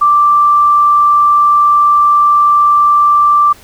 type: tone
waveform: sine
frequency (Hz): 1174.7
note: D6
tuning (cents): 0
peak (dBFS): -5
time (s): 0.01-3.53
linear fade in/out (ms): 10
effects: pink hiss -40 dBFS RMS until 3.63 s